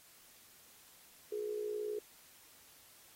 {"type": "tone with amplitude modulation", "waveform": "sine", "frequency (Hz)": 420.3, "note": "G#4", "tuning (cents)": 21, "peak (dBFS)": -33, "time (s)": [1.32, 1.99], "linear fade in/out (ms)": 5, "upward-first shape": "sine", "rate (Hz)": 59.1, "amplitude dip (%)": 65, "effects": ["white hiss -61 dBFS RMS until 3.15 s", "AAC 48 kbps"]}